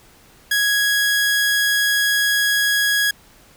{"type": "tone", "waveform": "sawtooth", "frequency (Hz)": 1661.2, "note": "G#6", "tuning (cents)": 0, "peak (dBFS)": -12, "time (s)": [0.51, 3.11], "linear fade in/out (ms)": 5, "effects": ["pink hiss -50 dBFS RMS until 3.56 s"]}